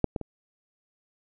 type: clicks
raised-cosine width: 2 ms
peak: -7 / -15 / -22 dBFS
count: 3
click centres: 0.043 / 0.162 / 0.213 s
effects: none